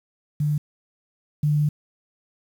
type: tone pair in turn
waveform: sine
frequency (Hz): 148.8 / 148.8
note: D3 / D3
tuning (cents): +23 / +23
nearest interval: unison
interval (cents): 0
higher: neither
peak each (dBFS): -19 / -17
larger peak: second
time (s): 0.4-0.58 / 1.43-1.69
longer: second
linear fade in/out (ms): 5
effects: 8-bit